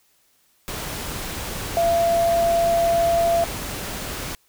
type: tone in noise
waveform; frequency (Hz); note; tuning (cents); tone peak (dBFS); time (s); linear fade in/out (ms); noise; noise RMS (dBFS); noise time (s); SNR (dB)
sine; 678; E5; +49; -16; 1.77-3.44; 0; pink; -30; 0.68-4.35; +11
effects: white hiss -62 dBFS RMS until 4.48 s